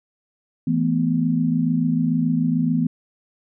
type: chord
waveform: sine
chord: E suspended fourth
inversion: none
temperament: equal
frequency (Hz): 164.81 / 220 / 246.9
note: E3 / A3 / B3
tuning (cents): 0 / 0 / 0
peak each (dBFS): -21 / -25 / -20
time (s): 0.67-2.87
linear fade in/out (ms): 5
effects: none